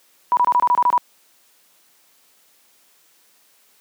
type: tone bursts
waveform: sine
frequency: 979 Hz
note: B5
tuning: 15 cents flat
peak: -12 dBFS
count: 9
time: 0.32-0.978 s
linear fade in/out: 0 ms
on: 50 ms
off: 26 ms
effects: white hiss -57 dBFS RMS until 3.8 s + high-pass 200 Hz 12 dB/octave